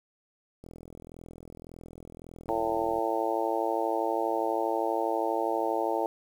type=click train; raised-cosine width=2 ms; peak=-32 dBFS; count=99; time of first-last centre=0.64-2.984 s; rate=41.8 Hz
type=harmonic tone; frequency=112.4 Hz; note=A2; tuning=37 cents sharp; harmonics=3 / 4 / 5 / 6 / 7 / 8; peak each=-33 / -33 / -33 / -33 / -33 / -33 dBFS; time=2.49-6.06 s; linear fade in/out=0 ms
effects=9-bit